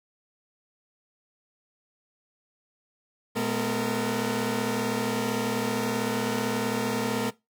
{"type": "tone cluster", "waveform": "sawtooth", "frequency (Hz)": [119.3, 213.1, 248.7, 459], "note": ["A#2", "G#3", "B3", "A#4"], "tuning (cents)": [41, 45, 12, -27], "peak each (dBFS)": [-33, -26, -27, -26], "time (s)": [3.35, 7.31], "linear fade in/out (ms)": 20, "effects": ["noise-tail reverb RT60 0.2 s tail -19 dB re dry"]}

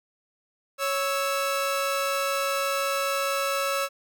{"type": "tone pair together", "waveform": "sawtooth", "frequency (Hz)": [554.4, 1315], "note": ["C#5", "E6"], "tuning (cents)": [0, -5], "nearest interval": "octave + minor third", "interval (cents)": 1495, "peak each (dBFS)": [-23, -24], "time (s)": [0.78, 3.89], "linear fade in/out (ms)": 50, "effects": []}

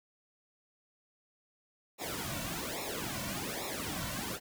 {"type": "noise with flanger", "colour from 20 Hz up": "pink", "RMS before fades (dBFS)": -38, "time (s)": [1.98, 4.4], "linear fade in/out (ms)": 50, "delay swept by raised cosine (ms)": [0.64, 2.44], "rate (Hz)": 1.2, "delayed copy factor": -1, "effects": []}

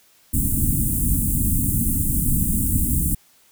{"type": "band-stop noise", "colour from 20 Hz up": "pink", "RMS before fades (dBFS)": -20, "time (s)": [0.33, 3.15], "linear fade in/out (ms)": 10, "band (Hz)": [280, 8400], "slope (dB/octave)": 48, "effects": ["white hiss -56 dBFS RMS until 3.51 s"]}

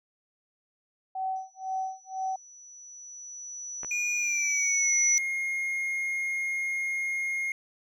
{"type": "tone with tremolo", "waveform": "sine", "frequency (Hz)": 759, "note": "F#5", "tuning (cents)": 44, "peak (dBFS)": -27, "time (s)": [1.15, 2.36], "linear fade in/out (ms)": 5, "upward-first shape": "sine", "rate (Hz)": 2, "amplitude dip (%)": 100}
{"type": "tone with exponential growth", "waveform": "sine", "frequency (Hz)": 5920, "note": "F#8", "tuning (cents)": 0, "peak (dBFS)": -20, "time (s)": [1.36, 5.18], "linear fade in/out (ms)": 0, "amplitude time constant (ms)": 830}
{"type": "clicks", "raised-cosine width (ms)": 0.5, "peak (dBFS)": -25, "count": 2, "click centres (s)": [3.833, 3.847]}
{"type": "tone with pitch glide", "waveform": "triangle", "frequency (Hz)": [2431, 2141], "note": ["D#7", "C7"], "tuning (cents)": [-41, 39], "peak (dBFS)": -26, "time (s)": [3.91, 7.52], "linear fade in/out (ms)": 2, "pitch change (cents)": -220, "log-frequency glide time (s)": [4.16, 4.96]}
{"effects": []}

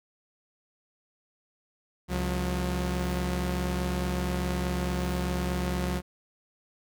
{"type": "tone pair together", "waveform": "sawtooth", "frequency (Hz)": [68.21, 179.9], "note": ["C#2", "F#3"], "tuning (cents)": [-27, -48], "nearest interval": "octave + perfect fourth", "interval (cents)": 1679, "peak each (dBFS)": -26, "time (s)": [2.08, 6.02], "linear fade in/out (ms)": 50, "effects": []}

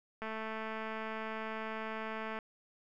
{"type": "click train", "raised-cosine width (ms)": 0.5, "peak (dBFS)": -26, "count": 478, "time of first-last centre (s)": [0.22, 2.388], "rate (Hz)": 220, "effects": []}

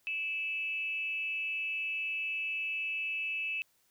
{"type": "tone with frequency modulation", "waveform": "sine", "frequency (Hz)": 2624, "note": "E7", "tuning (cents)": -9, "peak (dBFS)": -32, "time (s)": [0.07, 3.62], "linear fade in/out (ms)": 0, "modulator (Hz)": 304, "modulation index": 0.35, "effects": ["white hiss -71 dBFS RMS until 3.9 s"]}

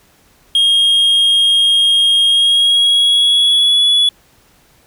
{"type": "tone with pitch glide", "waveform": "triangle", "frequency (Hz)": [3247, 3403], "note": ["G#7", "G#7"], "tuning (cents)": [-40, 41], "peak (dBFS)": -7, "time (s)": [0.55, 4.09], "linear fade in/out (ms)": 2, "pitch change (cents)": 81, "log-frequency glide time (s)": [2.26, 3.83], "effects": ["pink hiss -51 dBFS RMS until 4.86 s"]}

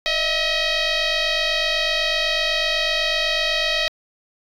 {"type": "tone with frequency modulation", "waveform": "sine", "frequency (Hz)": 660, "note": "E5", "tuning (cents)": 2, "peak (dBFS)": -17, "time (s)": [0.06, 3.88], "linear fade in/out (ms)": 0, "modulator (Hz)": 636, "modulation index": 6.5, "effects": ["tanh soft clip ceiling -14 dBFS"]}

